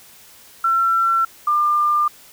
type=tone pair in turn; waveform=sine; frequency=1351 / 1197.7 Hz; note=E6 / D6; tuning=+42 / +34 cents; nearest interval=major second; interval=208 cents; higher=first; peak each=-14 dBFS; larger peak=neither; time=0.64-1.25 / 1.47-2.08 s; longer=neither; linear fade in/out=5 ms; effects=white hiss -46 dBFS RMS until 2.32 s